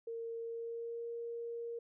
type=tone with pitch glide; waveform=sine; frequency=459.6 to 467.4 Hz; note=A#4 to A#4; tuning=-25 to +5 cents; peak=-39 dBFS; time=0.07-1.79 s; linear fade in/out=5 ms; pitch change=+30 cents; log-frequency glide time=0.39-1.07 s; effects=none